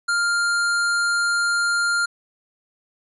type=tone; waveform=square; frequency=1400 Hz; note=F6; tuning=4 cents sharp; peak=-19 dBFS; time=0.08-2.06 s; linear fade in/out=10 ms; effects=resampled to 24000 Hz